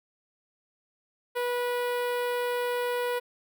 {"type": "tone with notch filter", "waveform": "sawtooth", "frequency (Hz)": 488.3, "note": "B4", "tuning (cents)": -20, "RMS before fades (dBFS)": -29, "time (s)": [1.35, 3.2], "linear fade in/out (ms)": 20, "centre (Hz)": 6500, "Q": 0.61, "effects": []}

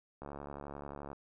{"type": "click train", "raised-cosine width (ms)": 1, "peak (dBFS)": -30, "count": 66, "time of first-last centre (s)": [0.22, 1.13], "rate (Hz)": 71.4, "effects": []}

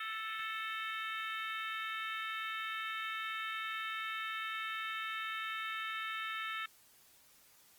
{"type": "harmonic tone with a mistuned harmonic", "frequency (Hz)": 440, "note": "A4", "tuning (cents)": 0, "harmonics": [3, 4, 5, 6, 7, 8], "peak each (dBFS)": [-41, -43, -45, -47, -48, -49], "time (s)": [0, 6.66], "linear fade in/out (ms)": 5, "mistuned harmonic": 8, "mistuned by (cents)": 78, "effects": ["white hiss -64 dBFS RMS until 7.78 s", "Opus 24 kbps"]}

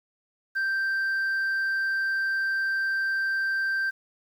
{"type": "tone", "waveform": "sine", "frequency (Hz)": 1568, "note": "G6", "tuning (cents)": 0, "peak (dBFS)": -21, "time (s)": [0.55, 3.91], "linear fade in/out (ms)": 20, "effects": ["tanh soft clip ceiling -23 dBFS", "9-bit"]}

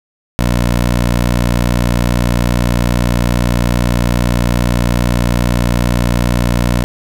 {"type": "tone with vibrato", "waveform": "15% pulse", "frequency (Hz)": 60, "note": "B1", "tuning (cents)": -49, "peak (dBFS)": -5, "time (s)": [0.39, 6.84], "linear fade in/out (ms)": 0, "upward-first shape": "sine", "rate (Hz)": 2.4, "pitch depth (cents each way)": 10, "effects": []}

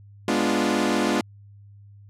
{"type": "chord", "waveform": "sawtooth", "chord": "G# diminished seventh", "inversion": "none", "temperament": "equal", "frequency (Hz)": [207.7, 246.9, 293.7, 349.2], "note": ["G#3", "B3", "D4", "F4"], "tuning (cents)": [0, 0, 0, 0], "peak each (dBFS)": -22, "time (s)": [0.28, 1.21], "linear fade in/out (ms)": 2, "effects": ["added 101 Hz sine -45 dBFS peak until 2.09 s", "low-pass 9000 Hz 12 dB/octave"]}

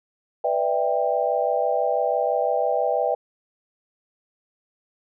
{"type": "chord", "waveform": "sine", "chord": "E minor seventh", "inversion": "second", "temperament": "just", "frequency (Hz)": [494.4, 593.3, 659.3, 791.1], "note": ["B4", "D5", "E5", "G5"], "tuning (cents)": [2, 18, 0, 16], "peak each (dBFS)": -25, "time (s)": [0.44, 3.15], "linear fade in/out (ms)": 5, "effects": []}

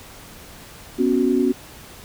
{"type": "chord", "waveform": "sine", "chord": "B suspended second", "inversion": "none", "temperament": "equal with one note detuned", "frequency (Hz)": [246.9, 277.2, 368.3], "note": ["B3", "C#4", "F#4"], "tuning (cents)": [0, 0, -8], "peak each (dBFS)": -20, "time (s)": [0.98, 1.53], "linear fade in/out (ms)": 20, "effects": ["pink hiss -42 dBFS RMS until 2.04 s"]}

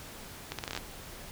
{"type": "accelerating click train", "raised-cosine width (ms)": 0.2, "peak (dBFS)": -17, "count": 9, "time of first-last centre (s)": [0.52, 0.775], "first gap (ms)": 67, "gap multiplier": 0.77, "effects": ["pink hiss -46 dBFS RMS until 1.31 s"]}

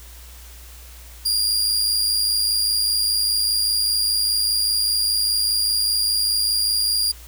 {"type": "tone with amplitude modulation", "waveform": "sawtooth", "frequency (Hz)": 4809, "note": "D8", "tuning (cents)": 40, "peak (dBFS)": -13, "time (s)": [1.25, 7.12], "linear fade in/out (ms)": 10, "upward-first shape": "sine", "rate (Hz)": 105, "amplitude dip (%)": 45, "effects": ["added 60 Hz sine -40 dBFS peak until 7.27 s", "white hiss -45 dBFS RMS until 7.27 s"]}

